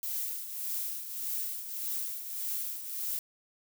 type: noise with tremolo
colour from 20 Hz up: violet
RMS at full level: -33 dBFS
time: 0.03-3.19 s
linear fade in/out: 0 ms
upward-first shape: triangle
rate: 1.7 Hz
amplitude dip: 65%
effects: none